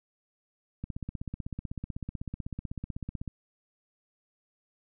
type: click train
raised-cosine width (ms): 5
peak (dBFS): -23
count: 40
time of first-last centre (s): 0.84-3.277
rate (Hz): 16
effects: none